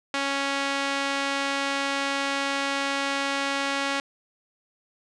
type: tone with band-pass filter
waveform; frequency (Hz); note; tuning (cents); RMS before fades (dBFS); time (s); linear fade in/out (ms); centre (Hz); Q
sawtooth; 277.2; C#4; 0; -27; 0.14-4; 2; 2400; 0.63
effects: resampled to 22050 Hz